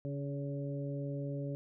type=harmonic tone with a mistuned harmonic; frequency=141.4 Hz; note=C#3; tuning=35 cents sharp; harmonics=1 / 2 / 3 / 4; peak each=-37 / -42 / -46 / -44 dBFS; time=0.05-1.55 s; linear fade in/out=0 ms; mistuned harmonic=3; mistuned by=-20 cents; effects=none